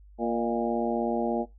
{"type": "harmonic tone with a mistuned harmonic", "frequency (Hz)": 116.8, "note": "A#2", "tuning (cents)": 4, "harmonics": [2, 3, 4, 5, 6, 7], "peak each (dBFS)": [-29, -31, -32, -33, -34, -34], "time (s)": [0.18, 1.46], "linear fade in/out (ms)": 50, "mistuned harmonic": 5, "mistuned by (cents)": 56, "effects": ["noise-tail reverb RT60 0.2 s tail -19 dB re dry", "added 50 Hz sine -49 dBFS peak until 1.58 s"]}